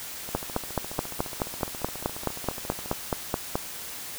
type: two click trains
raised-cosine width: 1 ms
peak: -23 / -10 dBFS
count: 39 / 16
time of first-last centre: 0.29-2.929 / 0.35-3.555 s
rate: 14.4 / 4.68 Hz
effects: white hiss -38 dBFS RMS until 4.18 s